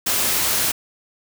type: noise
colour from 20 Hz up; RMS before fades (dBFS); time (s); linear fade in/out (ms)
white; -20; 0.06-0.72; 10
effects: none